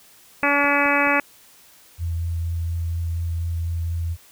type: click train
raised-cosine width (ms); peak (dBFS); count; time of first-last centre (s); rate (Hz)
2; -27; 4; 0.43-1.072; 4.67
type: harmonic tone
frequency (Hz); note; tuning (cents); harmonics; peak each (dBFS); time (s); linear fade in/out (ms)
285.5; D4; -49; 1 / 2 / 3 / 4 / 5 / 6 / 7 / 8 / 9; -25 / -25 / -25 / -25 / -25 / -25 / -25 / -25 / -25; 0.43-1.2; 2
type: tone with vibrato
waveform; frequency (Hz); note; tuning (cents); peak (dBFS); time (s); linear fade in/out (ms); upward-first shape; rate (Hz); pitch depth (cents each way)
sine; 84; E2; +33; -22; 1.98-4.17; 50; sine; 4.2; 11
effects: white hiss -51 dBFS RMS until 4.31 s